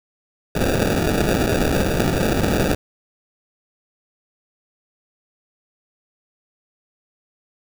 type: noise with sample-and-hold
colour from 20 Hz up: blue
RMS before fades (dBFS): -19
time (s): 0.55-2.75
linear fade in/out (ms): 5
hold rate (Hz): 1050
effects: none